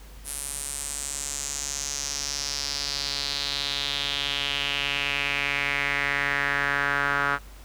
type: tone with band-pass filter sweep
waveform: sawtooth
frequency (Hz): 141.6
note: C#3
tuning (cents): +37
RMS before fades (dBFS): -28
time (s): 0.24-7.39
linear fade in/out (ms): 50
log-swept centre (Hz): 10000 to 1400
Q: 3.8
effects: added 50 Hz sine -43 dBFS peak until 7.64 s + pink hiss -51 dBFS RMS until 7.64 s